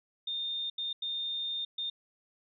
sine tone bursts at uneven times, 3636 Hz, A#7, 44 cents flat, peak -32 dBFS, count 4, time 0.27-0.7 / 0.78-0.93 / 1.02-1.65 / 1.78-1.9 s, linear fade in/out 5 ms, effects none

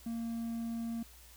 triangle tone, 230.4 Hz, A#3, 20 cents flat, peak -33 dBFS, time 0.06-1.03 s, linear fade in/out 5 ms, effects added 60 Hz sine -57 dBFS peak until 1.36 s + white hiss -58 dBFS RMS until 1.36 s

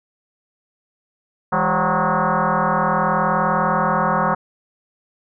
sine tone with frequency modulation, 163.7 Hz, E3, 12 cents flat, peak -15 dBFS, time 1.52-4.35 s, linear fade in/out 10 ms, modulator 184 Hz, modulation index 6.9, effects none

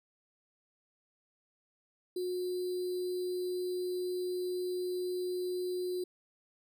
sine tone with sample-and-hold, 362 Hz, F#4, 38 cents flat, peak -32 dBFS, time 2.16-6.04 s, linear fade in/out 5 ms, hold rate 4410 Hz, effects none

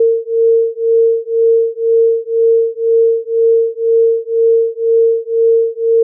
sine beating tone pair, 455.9 / 457.9 Hz, A#4 / A#4, -39 / -31 cents, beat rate 2 Hz, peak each -12 dBFS, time 0-6.03 s, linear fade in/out 5 ms, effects none

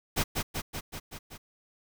pink noise with echo, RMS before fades -27 dBFS, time 0.16-0.24 s, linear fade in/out 20 ms, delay 190 ms, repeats 6, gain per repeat -3 dB, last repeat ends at 1.38 s, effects none

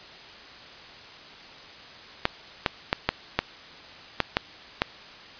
clicks, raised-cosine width 0.3 ms, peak -4 dBFS, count 8, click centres 2.254 / 2.662 / 2.929 / 3.09 / 3.39 / 4.203 / 4.369 / 4.819 s, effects white hiss -45 dBFS RMS until 5.39 s + resampled to 11025 Hz

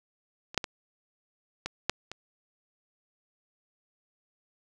clicks, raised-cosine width 0.2 ms, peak -24 / -6 / -16 / -15 / -7 / -21 dBFS, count 6, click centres 0.545 / 0.577 / 0.642 / 1.66 / 1.896 / 2.116 s, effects none

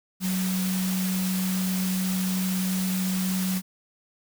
sine tone in noise, 186.5 Hz, F#3, 14 cents sharp, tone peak -24 dBFS, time 0.2-3.62 s, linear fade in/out 50 ms, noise white, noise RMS -33 dBFS, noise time 0.2-3.62 s, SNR +6 dB, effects none

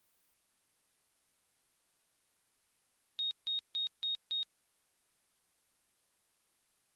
sine tone bursts, 3729 Hz, A#7, in tune, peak -32 dBFS, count 5, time 3.19-4.43 s, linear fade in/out 0 ms, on 120 ms, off 160 ms, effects white hiss -74 dBFS RMS until 6.95 s + Opus 32 kbps

